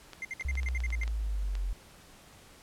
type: clicks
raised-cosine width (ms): 0.2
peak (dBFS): -26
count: 10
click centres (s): 0.133 / 0.41 / 0.554 / 0.632 / 0.687 / 0.804 / 0.904 / 1.034 / 1.078 / 1.553
type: tone bursts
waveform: triangle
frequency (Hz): 2093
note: C7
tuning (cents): 0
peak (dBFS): -32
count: 10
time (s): 0.22-1.041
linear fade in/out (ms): 2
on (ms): 29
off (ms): 59
type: exponential sweep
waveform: sine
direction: down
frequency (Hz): 68.2 to 44.47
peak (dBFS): -29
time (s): 0.45-1.73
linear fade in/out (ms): 0
effects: pink hiss -55 dBFS RMS until 2.62 s + low-pass 12000 Hz 12 dB/octave